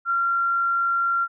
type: tone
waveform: sine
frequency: 1376 Hz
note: F6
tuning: 26 cents flat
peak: -19 dBFS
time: 0.05-1.28 s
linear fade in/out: 50 ms
effects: none